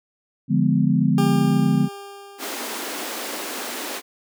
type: chord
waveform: sine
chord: D diminished seventh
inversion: none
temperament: equal with one note detuned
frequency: 146.83 / 174.61 / 207.7 / 250.8 Hz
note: D3 / F3 / Ab3 / Cb4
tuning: 0 / 0 / 0 / +27 cents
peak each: -21 dBFS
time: 0.48-1.89 s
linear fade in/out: 50 ms
type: tone with exponential decay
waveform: 20% pulse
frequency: 400 Hz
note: G4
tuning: 35 cents sharp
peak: -17 dBFS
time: 1.18-3.62 s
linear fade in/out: 1 ms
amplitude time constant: 530 ms
type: high-pass noise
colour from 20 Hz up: pink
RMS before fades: -30 dBFS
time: 2.38-4.02 s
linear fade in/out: 50 ms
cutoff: 240 Hz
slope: 48 dB/octave
effects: none